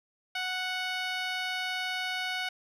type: tone with band-pass filter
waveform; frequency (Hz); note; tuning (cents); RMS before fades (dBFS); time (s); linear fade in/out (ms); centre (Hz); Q
10% pulse; 739; F#5; -2; -33; 0.35-2.49; 5; 1800; 0.52
effects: none